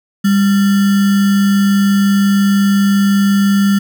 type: tone with sample-and-hold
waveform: sine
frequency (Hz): 199.3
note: G3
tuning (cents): +29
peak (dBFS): -8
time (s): 0.24-3.79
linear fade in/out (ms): 10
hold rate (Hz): 1575
effects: none